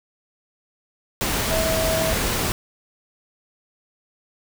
sine tone in noise, 646 Hz, E5, 35 cents flat, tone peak -22 dBFS, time 1.51-2.13 s, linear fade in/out 0 ms, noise pink, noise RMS -23 dBFS, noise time 1.21-2.52 s, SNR -2 dB, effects none

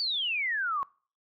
sine exponential sweep, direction down, 4658 to 1074 Hz, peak -27 dBFS, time 0-0.83 s, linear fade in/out 0 ms, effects noise-tail reverb RT60 0.4 s tail -23 dB re dry

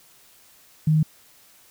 sine tone, 155.56 Hz, D#3, in tune, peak -15 dBFS, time 0.87-1.03 s, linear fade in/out 5 ms, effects white hiss -54 dBFS RMS until 1.7 s

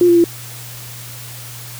sine tone with pitch steps, 352.4 / 344.2 / 340.4 Hz, F4 / F4 / F4, +16 / -25 / -44 cents, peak -7 dBFS, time 0.01-0.241 s, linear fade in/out 2 ms, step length 77 ms, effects added 120 Hz sine -34 dBFS peak until 1.79 s + white hiss -34 dBFS RMS until 1.79 s

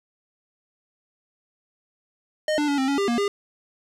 square tone with pitch steps, 615 / 295.5 / 284.6 / 264.9 / 280.1 / 398.7 / 236.5 / 404.2 Hz, D#5 / D4 / C#4 / C4 / C#4 / G4 / A#3 / G#4, -20 / +11 / +46 / +22 / +18 / +29 / +25 / -47 cents, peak -21 dBFS, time 2.48-3.28 s, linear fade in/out 2 ms, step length 100 ms, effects low-pass 7000 Hz 12 dB/octave + 9-bit

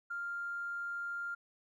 triangle tone with tanh clipping, 1396.9 Hz, F6, in tune, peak -36 dBFS, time 0.1-1.35 s, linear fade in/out 10 ms, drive 2 dB, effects none

